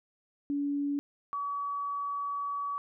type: tone pair in turn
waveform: sine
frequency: 285.3 / 1137.6 Hz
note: C#4 / C#6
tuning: +50 / +45 cents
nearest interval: 2 octaves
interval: 2395 cents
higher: second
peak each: -28 / -31 dBFS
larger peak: first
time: 0.5-0.99 / 1.33-2.78 s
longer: second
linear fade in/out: 0 ms
effects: none